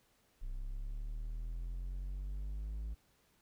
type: linear sweep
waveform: triangle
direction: up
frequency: 31.26 to 54.7 Hz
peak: -36 dBFS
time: 0.41-2.95 s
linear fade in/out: 20 ms
effects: pink hiss -72 dBFS RMS until 3.41 s